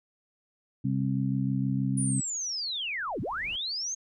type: harmonic tone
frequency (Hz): 66.4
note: C2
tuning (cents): +26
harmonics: 2 / 3 / 4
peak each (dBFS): -28 / -30 / -31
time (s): 0.84-2.21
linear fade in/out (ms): 10
type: linear two-way sweep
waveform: sine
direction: down then up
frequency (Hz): 9770 to 78.2 to 6550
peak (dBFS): -30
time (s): 1.97-3.95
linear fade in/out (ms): 10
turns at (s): 3.21
type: noise with exponential growth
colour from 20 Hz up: brown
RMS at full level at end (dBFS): -43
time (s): 2.5-3.56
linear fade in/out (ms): 2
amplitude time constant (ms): 230
effects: none